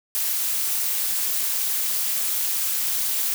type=noise with amplitude modulation; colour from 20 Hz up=blue; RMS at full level=-21 dBFS; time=0.15-3.34 s; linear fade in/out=0 ms; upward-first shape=sine; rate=263 Hz; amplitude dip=65%; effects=none